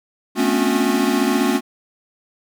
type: tone cluster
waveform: square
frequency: 218.1 / 247 / 268.7 / 283.6 / 361.1 Hz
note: A3 / B3 / C4 / C#4 / F#4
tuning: -15 / 0 / +46 / +40 / -42 cents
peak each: -23 dBFS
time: 0.35-1.61 s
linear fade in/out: 50 ms
effects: none